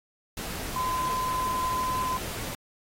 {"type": "tone in noise", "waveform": "sine", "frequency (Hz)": 1021, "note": "C6", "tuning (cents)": -43, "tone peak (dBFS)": -26, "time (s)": [0.76, 2.17], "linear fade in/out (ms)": 2, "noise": "pink", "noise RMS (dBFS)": -36, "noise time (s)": [0.37, 2.55], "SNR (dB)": 7, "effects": ["AAC 48 kbps"]}